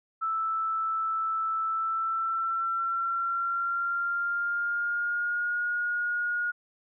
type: tone with pitch glide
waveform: sine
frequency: 1318.5 to 1437.8 Hz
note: E6 to F6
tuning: 0 to +50 cents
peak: -26 dBFS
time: 0.21-6.52 s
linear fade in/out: 20 ms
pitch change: +150 cents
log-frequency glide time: 1.64-5.61 s
effects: none